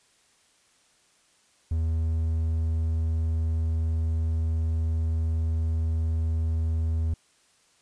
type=tone; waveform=triangle; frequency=80.7 Hz; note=E2; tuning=36 cents flat; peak=-21 dBFS; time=1.71-7.14 s; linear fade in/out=5 ms; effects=white hiss -63 dBFS RMS until 7.81 s + resampled to 22050 Hz